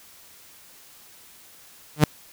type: tone with exponential growth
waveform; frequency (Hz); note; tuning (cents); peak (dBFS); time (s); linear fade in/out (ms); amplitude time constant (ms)
sawtooth; 150.9; D3; +47; -5; 1.96-2.04; 2; 16
effects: white hiss -50 dBFS RMS until 2.32 s